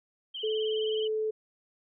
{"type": "tone with vibrato", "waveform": "sine", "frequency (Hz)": 3065, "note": "G7", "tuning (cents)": -40, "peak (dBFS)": -35, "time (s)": [0.34, 1.08], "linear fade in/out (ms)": 10, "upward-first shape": "sine", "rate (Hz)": 19, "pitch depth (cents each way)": 74}
{"type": "tone", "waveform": "sine", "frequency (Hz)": 434.4, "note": "A4", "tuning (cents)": -22, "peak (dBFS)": -27, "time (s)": [0.43, 1.31], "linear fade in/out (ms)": 10}
{"effects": []}